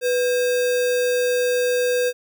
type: tone with sample-and-hold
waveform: sine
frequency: 493.9 Hz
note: B4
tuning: in tune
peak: -17 dBFS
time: 0.01-2.13 s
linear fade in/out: 50 ms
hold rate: 2100 Hz
effects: none